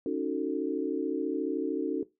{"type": "chord", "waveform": "sine", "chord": "D# half-diminished seventh", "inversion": "third", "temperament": "equal with one note detuned", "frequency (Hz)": [277.2, 311.1, 370, 445.4], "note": ["C#4", "D#4", "F#4", "A4"], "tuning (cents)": [0, 0, 0, 21], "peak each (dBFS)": -33, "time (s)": [0.06, 2.03], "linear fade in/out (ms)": 2, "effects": ["noise-tail reverb RT60 0.2 s tail -17 dB re dry"]}